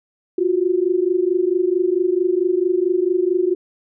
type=tone pair together; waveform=sine; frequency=349.3 / 373.8 Hz; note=F4 / F#4; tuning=0 / +18 cents; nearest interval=minor second; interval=118 cents; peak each=-18 dBFS; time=0.38-3.55 s; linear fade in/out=5 ms; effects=none